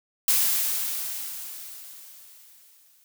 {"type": "noise with exponential decay", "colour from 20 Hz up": "blue", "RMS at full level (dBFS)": -20, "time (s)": [0.28, 3.04], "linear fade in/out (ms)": 1, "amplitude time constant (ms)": 600, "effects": []}